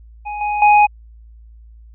square tone with level steps, 833 Hz, G#5, 5 cents sharp, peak -24 / -18 / -8 dBFS, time 0.25-0.87 s, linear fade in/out 20 ms, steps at 0.41 / 0.62 s, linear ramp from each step 2 ms, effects added 56 Hz sine -39 dBFS peak until 1.94 s + resampled to 8000 Hz

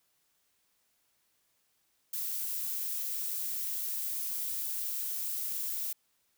violet noise, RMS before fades -35 dBFS, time 2.13-5.93 s, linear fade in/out 5 ms, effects white hiss -74 dBFS RMS until 6.37 s

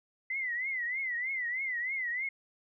sine tone with vibrato, 2019 Hz, B6, 38 cents sharp, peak -31 dBFS, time 0.3-2.29 s, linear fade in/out 5 ms, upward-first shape triangle, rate 3.2 Hz, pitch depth 150 cents each way, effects none

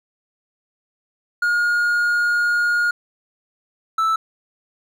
triangle tone pair in turn, 1429 / 1317.4 Hz, F6 / E6, +39 / -1 cents, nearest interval minor second, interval 140 cents, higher first, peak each -14 / -14 dBFS, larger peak neither, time 1.42-2.91 / 3.98-4.16 s, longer first, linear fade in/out 5 ms, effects none

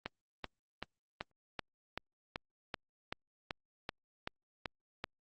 click train, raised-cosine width 0.3 ms, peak -21 dBFS, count 14, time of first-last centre 0.06-5.041 s, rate 2.61 Hz, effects Opus 24 kbps

